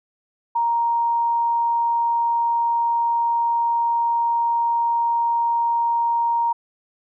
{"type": "tone", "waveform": "sine", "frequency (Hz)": 935, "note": "A#5", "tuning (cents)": 5, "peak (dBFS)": -17, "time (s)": [0.55, 6.53], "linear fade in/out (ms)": 10, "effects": []}